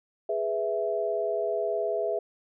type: chord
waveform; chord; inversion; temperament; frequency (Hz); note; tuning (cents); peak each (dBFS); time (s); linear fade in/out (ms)
sine; E major; first; equal; 415.3 / 493.9 / 659.3; G#4 / B4 / E5; 0 / 0 / 0; -30 / -33 / -28; 0.29-2.19; 5
effects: none